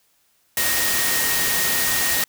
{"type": "tone in noise", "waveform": "sine", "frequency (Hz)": 1864.7, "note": "A#6", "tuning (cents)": 0, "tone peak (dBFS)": -26, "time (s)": [0.57, 2.24], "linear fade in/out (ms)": 2, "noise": "white", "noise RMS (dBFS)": -21, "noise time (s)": [0.57, 2.24], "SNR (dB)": -8, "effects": ["white hiss -63 dBFS RMS until 2.28 s"]}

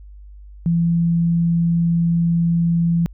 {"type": "tone", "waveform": "sine", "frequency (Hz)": 168.9, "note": "E3", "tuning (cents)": 42, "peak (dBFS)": -14, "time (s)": [0.66, 3.06], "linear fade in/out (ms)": 0, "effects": ["added 50 Hz sine -37 dBFS peak until 3.13 s"]}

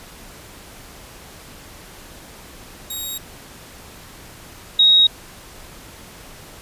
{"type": "tone pair in turn", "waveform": ["5% pulse", "sine"], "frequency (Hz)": [3779, 3779], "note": ["A#7", "A#7"], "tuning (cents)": [23, 23], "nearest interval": "unison", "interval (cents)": 0, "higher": "neither", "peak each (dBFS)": [-17, -9], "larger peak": "second", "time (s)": [[2.9, 3.18], [4.79, 5.07]], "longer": "neither", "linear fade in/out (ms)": 5, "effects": ["pink hiss -41 dBFS RMS until 6.61 s", "resampled to 32000 Hz"]}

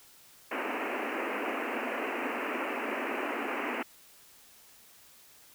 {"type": "band-pass noise", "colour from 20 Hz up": "pink", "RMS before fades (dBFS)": -34, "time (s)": [0.51, 3.83], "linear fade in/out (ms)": 5, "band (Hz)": [230, 2800], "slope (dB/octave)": 96, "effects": ["white hiss -57 dBFS RMS until 5.54 s"]}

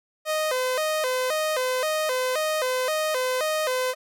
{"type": "tone with vibrato", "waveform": "sawtooth", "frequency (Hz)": 563, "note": "C#5", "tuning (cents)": 27, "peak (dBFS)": -19, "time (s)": [0.25, 3.95], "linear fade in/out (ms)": 50, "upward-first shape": "square", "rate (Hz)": 1.9, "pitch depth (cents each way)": 170, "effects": []}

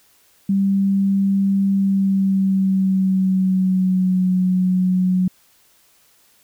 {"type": "tone with pitch glide", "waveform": "sine", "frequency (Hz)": [196, 183.93], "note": ["G3", "F#3"], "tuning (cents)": [0, -10], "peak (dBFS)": -14, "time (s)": [0.49, 5.28], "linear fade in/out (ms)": 5, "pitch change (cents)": -110, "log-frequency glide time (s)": [1.72, 4.29], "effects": ["white hiss -56 dBFS RMS until 6.43 s"]}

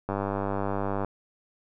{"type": "click train", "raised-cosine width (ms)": 1, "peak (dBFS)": -15, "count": 96, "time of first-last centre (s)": [0.09, 1.047], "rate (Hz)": 99.3, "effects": []}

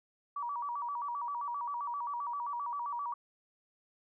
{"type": "tone with vibrato", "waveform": "sine", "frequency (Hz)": 1046.5, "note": "C6", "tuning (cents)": 0, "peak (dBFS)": -34, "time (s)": [0.36, 3.14], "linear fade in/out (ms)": 5, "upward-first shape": "square", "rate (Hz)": 7.6, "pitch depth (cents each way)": 160, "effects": []}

